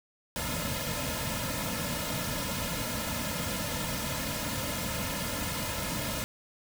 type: noise with comb filter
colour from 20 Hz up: pink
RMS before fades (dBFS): -33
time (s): 0.36-6.24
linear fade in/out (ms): 0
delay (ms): 2.6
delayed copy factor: -1
effects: none